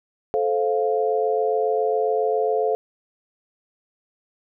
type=chord; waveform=sine; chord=F major; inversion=first; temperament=just; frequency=436.5 / 523.8 / 698.5 Hz; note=A4 / C5 / F5; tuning=-14 / +2 / 0 cents; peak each=-21 / -25 / -24 dBFS; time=0.34-2.75 s; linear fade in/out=0 ms; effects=none